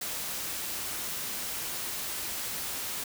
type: noise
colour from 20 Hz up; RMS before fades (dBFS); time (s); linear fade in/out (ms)
white; -35; 0.01-3.04; 5
effects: none